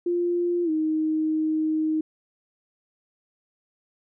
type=tone with pitch glide; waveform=sine; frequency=349.2 to 312.9 Hz; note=F4 to D#4; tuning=0 to +10 cents; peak=-21 dBFS; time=0.06-2.01 s; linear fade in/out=5 ms; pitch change=-190 cents; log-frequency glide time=0.64-0.7 s; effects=none